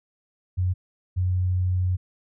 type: tone pair in turn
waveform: sine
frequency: 91.3 / 91.3 Hz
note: F#2 / F#2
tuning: -23 / -23 cents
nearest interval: unison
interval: 0 cents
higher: neither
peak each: -20 dBFS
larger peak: neither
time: 0.57-0.74 / 1.16-1.97 s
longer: second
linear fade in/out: 20 ms
effects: none